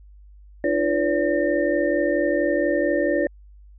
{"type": "tone cluster", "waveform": "sine", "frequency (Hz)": [300, 344.4, 498, 570, 1816], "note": ["D4", "F4", "B4", "C#5", "A#6"], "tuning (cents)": [37, -24, 14, 48, -46], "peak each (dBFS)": [-25, -24, -27, -22, -29], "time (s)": [0.64, 3.27], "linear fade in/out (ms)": 2, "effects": ["added 50 Hz sine -44 dBFS peak until 3.78 s"]}